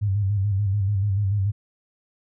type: tone with vibrato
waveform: sine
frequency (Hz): 100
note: G2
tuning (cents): +35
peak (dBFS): -19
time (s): 0.01-1.52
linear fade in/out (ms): 20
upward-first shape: square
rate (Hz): 6.9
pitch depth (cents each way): 64
effects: none